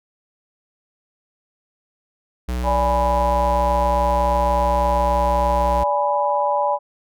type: tone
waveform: square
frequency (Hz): 61.74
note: B1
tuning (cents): 0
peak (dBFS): -22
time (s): 2.48-5.84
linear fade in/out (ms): 10
type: chord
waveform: sine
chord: G# diminished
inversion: second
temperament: equal with one note detuned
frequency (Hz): 581.9 / 830.6 / 987.8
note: D5 / G#5 / B5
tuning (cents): -16 / 0 / 0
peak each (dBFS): -21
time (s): 2.63-6.79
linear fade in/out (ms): 50
effects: none